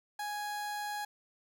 30% pulse tone, 830.6 Hz, G#5, in tune, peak -33 dBFS, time 0.19-1.05 s, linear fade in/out 5 ms, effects none

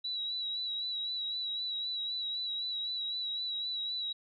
sine tone with vibrato, 3908 Hz, B7, 19 cents flat, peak -33 dBFS, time 0.04-4.13 s, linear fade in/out 10 ms, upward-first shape sine, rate 3.9 Hz, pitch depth 35 cents each way, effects none

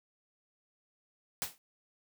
white noise with exponential decay, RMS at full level -31 dBFS, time 1.42-1.58 s, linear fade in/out 0 ms, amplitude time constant 33 ms, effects none

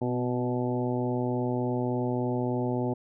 harmonic tone with a mistuned harmonic, 123.47 Hz, B2, in tune, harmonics 1 / 2 / 3 / 4 / 5 / 6 / 7, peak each -31 / -30 / -32 / -36 / -37 / -41 / -38 dBFS, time 0.01-2.94 s, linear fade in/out 10 ms, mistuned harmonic 2, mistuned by +23 cents, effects none

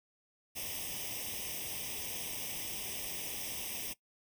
white noise with comb filter, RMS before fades -40 dBFS, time 0.55-3.94 s, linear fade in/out 20 ms, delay 0.35 ms, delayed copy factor +1, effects noise-tail reverb RT60 0.1 s tail -19 dB re dry

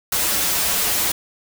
white noise with comb filter, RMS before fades -20 dBFS, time 0.12-1.12 s, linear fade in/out 5 ms, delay 7.7 ms, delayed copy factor -0.75, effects none

